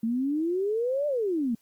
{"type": "exponential two-way sweep", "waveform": "sine", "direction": "up then down", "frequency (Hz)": [220, 601, 220], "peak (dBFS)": -24, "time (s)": [0.03, 1.55], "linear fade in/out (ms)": 5, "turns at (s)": 1.07, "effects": ["white hiss -67 dBFS RMS until 1.61 s", "Opus 24 kbps"]}